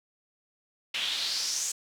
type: noise with band-pass filter sweep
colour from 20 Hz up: pink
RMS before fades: -31 dBFS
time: 0.94-1.72 s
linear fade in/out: 5 ms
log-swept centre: 2900 to 7200 Hz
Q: 3.9
effects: none